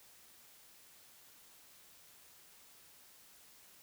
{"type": "silence", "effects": ["white hiss -61 dBFS RMS until 3.82 s"]}